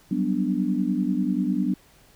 sine chord, G major seventh, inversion third, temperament equal with one note detuned, 185.96 / 196 / 246.9 / 293.7 Hz, F#3 / G3 / B3 / D4, +9 / 0 / 0 / 0 cents, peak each -27 / -27 / -26 / -27 dBFS, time 0.11-1.74 s, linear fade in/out 5 ms, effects pink hiss -56 dBFS RMS until 2.15 s

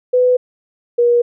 sine tone pair in turn, 499.9 / 478.6 Hz, B4 / A#4, +21 / +46 cents, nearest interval minor second, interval 75 cents, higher first, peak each -9 dBFS, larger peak neither, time 0.13-0.37 / 0.98-1.22 s, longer neither, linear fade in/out 10 ms, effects none

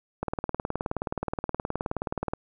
click train, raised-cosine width 1 ms, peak -14 dBFS, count 41, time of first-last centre 0.23-2.335 s, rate 19 Hz, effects none

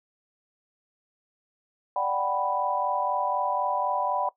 sine chord, G major seventh, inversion second, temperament equal, 587.3 / 740 / 784 / 987.8 Hz, D5 / F#5 / G5 / B5, 0 / 0 / 0 / 0 cents, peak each -31 / -30 / -30 / -28 dBFS, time 1.96-4.29 s, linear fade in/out 2 ms, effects noise-tail reverb RT60 0.1 s tail -18 dB re dry

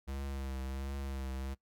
square tone with vibrato, 67.4 Hz, C#2, 48 cents flat, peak -38 dBFS, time 0.07-1.55 s, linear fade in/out 20 ms, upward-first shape triangle, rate 1.4 Hz, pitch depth 45 cents each way, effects noise-tail reverb RT60 0.1 s tail -20 dB re dry

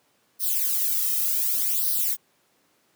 violet noise with flanger, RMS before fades -24 dBFS, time 0.39-2.17 s, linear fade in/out 50 ms, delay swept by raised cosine 0.2 to 1.6 ms, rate 0.67 Hz, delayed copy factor +1, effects pink hiss -65 dBFS RMS until 2.95 s + high-pass 200 Hz 12 dB/octave

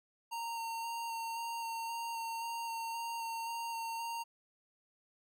square tone with vibrato, 920 Hz, A#5, 23 cents flat, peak -38 dBFS, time 0.31-4.24 s, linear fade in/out 20 ms, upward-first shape square, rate 1.9 Hz, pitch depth 11 cents each way, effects none

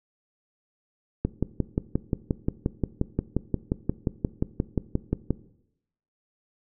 click train, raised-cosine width 3 ms, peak -10 dBFS, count 24, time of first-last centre 1.25-5.306 s, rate 5.67 Hz, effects noise-tail reverb RT60 0.8 s tail -18 dB re dry

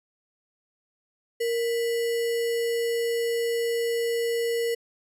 sine tone with sample-and-hold, 465.7 Hz, A#4, 2 cents flat, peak -23 dBFS, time 1.4-4.75 s, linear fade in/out 10 ms, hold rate 2450 Hz, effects resampled to 32000 Hz

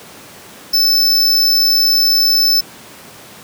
square tone, 5274 Hz, E8, in tune, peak -10 dBFS, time 0.73-2.61 s, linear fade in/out 10 ms, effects pink hiss -37 dBFS RMS until 3.43 s + high-pass 150 Hz 12 dB/octave

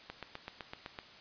click train, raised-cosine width 0.3 ms, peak -25 dBFS, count 8, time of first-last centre 0.1-0.988 s, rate 7.88 Hz, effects white hiss -54 dBFS RMS until 1.2 s + resampled to 11025 Hz

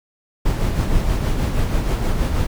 brown noise with tremolo, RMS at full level -17 dBFS, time 0.45-2.47 s, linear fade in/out 10 ms, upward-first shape sine, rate 6.3 Hz, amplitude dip 40%, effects none

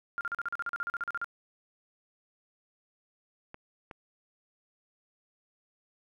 sine tone bursts, 1400 Hz, F6, 4 cents sharp, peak -30 dBFS, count 16, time 0.18-1.244 s, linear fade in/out 0 ms, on 29 ms, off 40 ms
clicks, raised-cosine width 0.5 ms, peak -28 dBFS, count 2, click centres 3.544 / 3.912 s
effects none

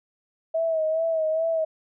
sine tone with vibrato, 643 Hz, E5, 43 cents flat, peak -21 dBFS, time 0.54-1.65 s, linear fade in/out 10 ms, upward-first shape sine, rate 2.4 Hz, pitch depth 45 cents each way, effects none

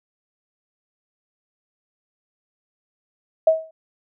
sine tone with exponential decay, 641 Hz, E5, 49 cents flat, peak -8 dBFS, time 3.47-3.71 s, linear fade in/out 5 ms, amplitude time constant 51 ms, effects none

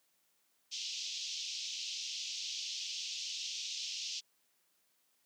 white band-pass noise, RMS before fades -41 dBFS, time 0.71-4.21 s, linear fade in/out 20 ms, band 2700 to 6200 Hz, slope 48 dB/octave, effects white hiss -75 dBFS RMS until 5.25 s + high-pass 150 Hz 12 dB/octave

